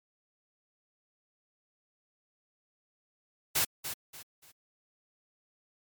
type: noise with echo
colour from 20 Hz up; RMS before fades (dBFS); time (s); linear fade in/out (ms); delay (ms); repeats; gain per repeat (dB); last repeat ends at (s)
white; -27; 3.55-3.65; 10; 290; 3; -10; 4.52
effects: MP3 96 kbps